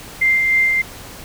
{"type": "tone with tremolo", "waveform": "sine", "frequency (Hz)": 2093, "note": "C7", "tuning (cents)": 0, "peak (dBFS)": -11, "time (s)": [0.21, 0.82], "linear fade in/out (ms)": 10, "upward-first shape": "sine", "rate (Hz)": 3.3, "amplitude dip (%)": 30, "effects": ["pink hiss -36 dBFS RMS until 1.24 s"]}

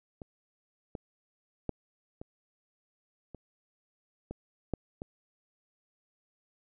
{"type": "clicks", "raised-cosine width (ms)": 2, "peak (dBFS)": [-29, -24, -18, -28, -30, -25, -17, -25], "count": 8, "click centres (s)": [0.218, 0.952, 1.693, 2.215, 3.347, 4.31, 4.737, 5.019], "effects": []}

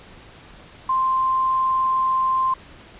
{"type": "tone with quantisation", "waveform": "sine", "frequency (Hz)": 1046.5, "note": "C6", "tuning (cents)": 0, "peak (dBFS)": -17, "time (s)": [0.89, 2.54], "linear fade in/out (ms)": 5, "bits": 7, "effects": ["pink hiss -45 dBFS RMS until 2.99 s", "resampled to 8000 Hz"]}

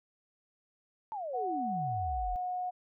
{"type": "exponential sweep", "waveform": "sine", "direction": "down", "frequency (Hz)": [908, 38.89], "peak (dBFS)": -35, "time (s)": [1.12, 2.36], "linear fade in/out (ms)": 0}
{"type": "tone with pitch glide", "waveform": "sine", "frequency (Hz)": [740, 727.7], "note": ["F#5", "F#5"], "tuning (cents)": [0, -29], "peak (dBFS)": -32, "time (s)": [1.33, 2.71], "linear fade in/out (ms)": 20, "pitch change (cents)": -29, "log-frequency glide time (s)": [2.21, 2.36]}
{"effects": []}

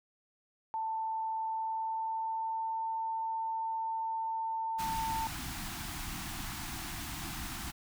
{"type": "tone with pitch glide", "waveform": "sine", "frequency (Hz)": [888, 896.2], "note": ["A5", "A5"], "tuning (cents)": [16, 32], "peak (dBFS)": -32, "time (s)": [0.74, 5.27], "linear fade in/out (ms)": 0, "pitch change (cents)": 16, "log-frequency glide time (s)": [1.4, 2.82]}
{"type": "band-stop noise", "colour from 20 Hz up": "pink", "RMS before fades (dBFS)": -40, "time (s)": [4.78, 7.72], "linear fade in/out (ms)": 20, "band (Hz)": [350, 690], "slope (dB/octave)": 96}
{"effects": []}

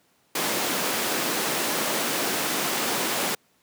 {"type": "high-pass noise", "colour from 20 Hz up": "pink", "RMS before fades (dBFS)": -26, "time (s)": [0.35, 3.35], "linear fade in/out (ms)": 5, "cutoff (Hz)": 230, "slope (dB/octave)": 12, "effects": ["pink hiss -64 dBFS RMS until 3.62 s", "high-pass 150 Hz 12 dB/octave"]}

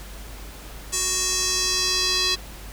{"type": "tone with band-pass filter sweep", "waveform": "square", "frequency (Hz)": 370, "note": "F#4", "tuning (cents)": 0, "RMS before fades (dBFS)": -23, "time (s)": [0.92, 2.36], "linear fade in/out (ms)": 20, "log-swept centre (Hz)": [7300, 4400], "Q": 2.8, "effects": ["added 50 Hz sine -38 dBFS peak until 2.72 s", "pink hiss -42 dBFS RMS until 2.72 s"]}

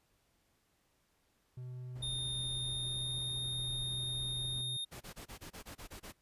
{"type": "tone", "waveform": "triangle", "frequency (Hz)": 125.6, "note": "B2", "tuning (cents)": 30, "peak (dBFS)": -40, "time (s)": [1.57, 4.77], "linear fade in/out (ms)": 5}
{"type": "noise", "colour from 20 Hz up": "brown", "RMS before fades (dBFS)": -50, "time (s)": [1.95, 4.62], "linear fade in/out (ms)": 10}
{"type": "tone with pitch glide", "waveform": "square", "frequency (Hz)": [3650, 3680], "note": ["A#7", "A#7"], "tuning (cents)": [-37, -23], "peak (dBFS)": -37, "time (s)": [2.02, 4.85], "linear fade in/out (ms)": 10, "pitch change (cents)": 14, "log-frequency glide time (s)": [2.49, 3.39]}
{"type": "noise bursts", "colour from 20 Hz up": "pink", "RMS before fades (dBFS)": -48, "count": 10, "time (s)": [4.91, 6.126], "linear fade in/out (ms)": 20, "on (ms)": 100, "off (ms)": 24}
{"effects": ["pink hiss -75 dBFS RMS until 6.21 s", "resampled to 32000 Hz"]}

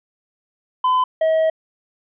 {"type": "tone pair in turn", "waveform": "triangle", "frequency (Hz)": [1015, 639.4], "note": ["B5", "D#5"], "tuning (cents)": [47, 47], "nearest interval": "minor sixth", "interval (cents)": 800, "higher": "first", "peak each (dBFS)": -12, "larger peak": "neither", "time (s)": [[0.84, 1.04], [1.21, 1.5]], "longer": "second", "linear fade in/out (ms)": 5, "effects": ["resampled to 8000 Hz"]}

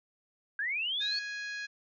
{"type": "linear sweep", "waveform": "sine", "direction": "up", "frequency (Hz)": [1568, 4475], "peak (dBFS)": -30, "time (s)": [0.59, 1.19], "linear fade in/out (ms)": 2}
{"type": "harmonic tone", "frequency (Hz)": 830.6, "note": "G#5", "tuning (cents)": 0, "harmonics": [2, 3, 4, 5, 6, 7, 8], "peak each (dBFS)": [-37, -44, -53, -46, -54, -57, -56], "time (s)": [1, 1.67], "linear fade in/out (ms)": 20}
{"effects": []}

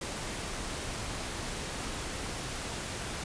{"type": "noise", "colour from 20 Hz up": "pink", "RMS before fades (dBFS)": -37, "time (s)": [0.01, 3.24], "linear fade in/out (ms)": 5, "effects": ["resampled to 22050 Hz"]}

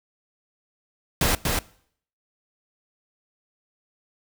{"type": "noise with echo", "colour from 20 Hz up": "pink", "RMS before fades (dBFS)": -21, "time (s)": [1.21, 1.35], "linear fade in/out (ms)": 2, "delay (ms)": 240, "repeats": 1, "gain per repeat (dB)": -3, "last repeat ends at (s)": 1.59, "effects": ["noise-tail reverb RT60 0.6 s tail -21 dB re dry"]}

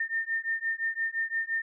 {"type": "beating tone pair", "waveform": "sine", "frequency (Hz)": [1810, 1815.8], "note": ["A6", "A#6"], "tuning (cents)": [48, -46], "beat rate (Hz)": 5.8, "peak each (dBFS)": -31, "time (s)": [0, 1.62], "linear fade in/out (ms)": 5, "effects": []}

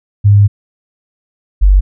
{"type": "tone pair in turn", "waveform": "sine", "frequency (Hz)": [101.9, 48.09], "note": ["G#2", "G1"], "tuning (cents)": [-32, -32], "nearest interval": "octave + minor second", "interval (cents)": 1300, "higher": "first", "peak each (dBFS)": -3, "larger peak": "neither", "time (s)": [[0.24, 0.48], [1.61, 1.81]], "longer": "first", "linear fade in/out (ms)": 20, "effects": []}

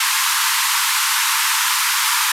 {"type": "band-pass noise", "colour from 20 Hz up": "pink", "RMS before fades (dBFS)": -18, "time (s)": [0, 2.32], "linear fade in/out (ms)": 5, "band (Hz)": [890, 14000], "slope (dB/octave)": 96, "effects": []}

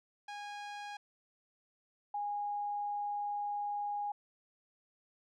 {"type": "tone pair in turn", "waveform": ["sawtooth", "sine"], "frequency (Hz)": [822, 822], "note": ["G#5", "G#5"], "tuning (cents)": [-18, -18], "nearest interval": "unison", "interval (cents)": 0, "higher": "neither", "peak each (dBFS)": [-38, -34], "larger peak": "second", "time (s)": [[0.28, 0.97], [2.14, 4.12]], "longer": "second", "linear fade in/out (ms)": 5, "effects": ["low-pass 5000 Hz 12 dB/octave"]}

